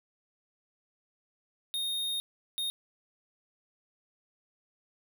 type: tone bursts at uneven times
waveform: square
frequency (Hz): 3701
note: A#7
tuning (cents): -13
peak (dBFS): -31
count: 2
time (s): 1.74-2.2 / 2.58-2.7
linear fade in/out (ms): 0
effects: none